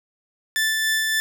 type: tone with tremolo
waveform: sawtooth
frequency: 1760 Hz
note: A6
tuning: in tune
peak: -15 dBFS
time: 0.56-1.2 s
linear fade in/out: 0 ms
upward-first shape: sine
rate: 3.5 Hz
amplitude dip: 25%
effects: none